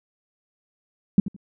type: tone with echo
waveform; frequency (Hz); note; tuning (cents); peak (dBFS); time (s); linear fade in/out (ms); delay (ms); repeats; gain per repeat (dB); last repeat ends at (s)
sine; 196; G3; 0; -10; 1.18-1.2; 2; 82; 2; -14; 1.364
effects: none